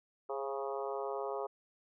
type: harmonic tone with a mistuned harmonic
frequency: 137.7 Hz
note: C#3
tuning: 11 cents flat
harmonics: 3 / 4 / 5 / 6 / 7 / 8 / 9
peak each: -39 / -41 / -43 / -45 / -46 / -47 / -48 dBFS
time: 0.29-1.47 s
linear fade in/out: 10 ms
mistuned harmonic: 4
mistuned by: -34 cents
effects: none